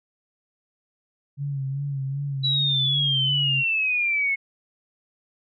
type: tone with vibrato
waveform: sine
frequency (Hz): 138.4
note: C#3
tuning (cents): -2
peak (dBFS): -25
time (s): 1.37-3.64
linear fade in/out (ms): 50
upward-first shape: sine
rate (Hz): 2.6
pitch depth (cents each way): 53
type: exponential sweep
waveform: sine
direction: down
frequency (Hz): 3951 to 2174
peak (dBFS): -20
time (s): 2.43-4.36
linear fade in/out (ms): 20
effects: none